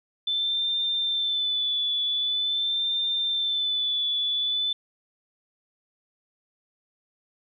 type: tone with vibrato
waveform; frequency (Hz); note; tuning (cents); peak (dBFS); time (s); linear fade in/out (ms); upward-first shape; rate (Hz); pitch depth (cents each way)
sine; 3520; A7; 0; -23; 0.27-4.73; 5; sine; 0.45; 36
effects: none